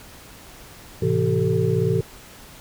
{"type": "tone cluster", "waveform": "sine", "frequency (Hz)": [107.7, 130.1, 165.1, 384.7, 443.5], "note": ["A2", "C3", "E3", "G4", "A4"], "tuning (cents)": [-37, -9, 3, -33, 14], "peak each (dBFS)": -24, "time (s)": [1.02, 2.01], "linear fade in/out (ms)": 5, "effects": ["pink hiss -44 dBFS RMS until 2.6 s"]}